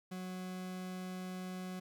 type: tone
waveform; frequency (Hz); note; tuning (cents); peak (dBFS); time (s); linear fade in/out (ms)
40% pulse; 184.2; F#3; -7; -40; 0.11-1.8; 10
effects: none